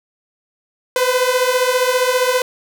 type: beating tone pair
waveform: sawtooth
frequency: 497.7 / 512.7 Hz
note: B4 / C5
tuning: +13 / -35 cents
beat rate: 15 Hz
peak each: -13 dBFS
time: 0.96-2.42 s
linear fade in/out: 2 ms
effects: none